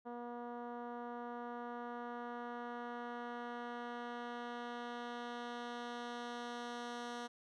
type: tone with low-pass filter sweep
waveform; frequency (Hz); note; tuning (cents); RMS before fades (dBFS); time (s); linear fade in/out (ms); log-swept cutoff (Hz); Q
10% pulse; 240; B3; -49; -45; 0.05-7.28; 20; 860 to 5800; 0.89
effects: none